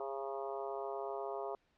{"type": "harmonic tone with a mistuned harmonic", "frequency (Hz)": 136.3, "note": "C#3", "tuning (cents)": -29, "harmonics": [3, 4, 5, 6, 7, 8, 9], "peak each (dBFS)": [-42, -46, -43, -49, -48, -51, -52], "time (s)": [0, 1.55], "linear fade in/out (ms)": 2, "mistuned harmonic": 6, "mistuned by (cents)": 25, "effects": ["pink hiss -75 dBFS RMS until 1.77 s", "low-pass 4000 Hz 12 dB/octave"]}